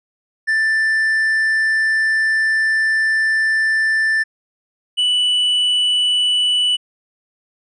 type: tone pair in turn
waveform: triangle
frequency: 1770 / 2966 Hz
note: A6 / F#7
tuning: +10 / +4 cents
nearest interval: major sixth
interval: 894 cents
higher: second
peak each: -12 dBFS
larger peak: neither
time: 0.47-4.24 / 4.97-6.77 s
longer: first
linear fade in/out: 20 ms
effects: resampled to 24000 Hz